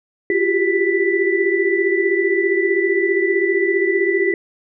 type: tone cluster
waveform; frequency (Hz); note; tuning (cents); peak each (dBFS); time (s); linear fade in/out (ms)
sine; 346.9 / 383.8 / 399.1 / 1978; F4 / G4 / G4 / B6; -12 / -37 / +31 / +2; -20; 0.3-4.34; 2
effects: none